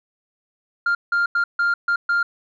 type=tone bursts at uneven times; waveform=sine; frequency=1399 Hz; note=F6; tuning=3 cents sharp; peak=-14 dBFS; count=6; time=0.86-0.95 / 1.12-1.26 / 1.35-1.44 / 1.59-1.74 / 1.88-1.96 / 2.09-2.23 s; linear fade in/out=5 ms; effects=tanh soft clip ceiling -15 dBFS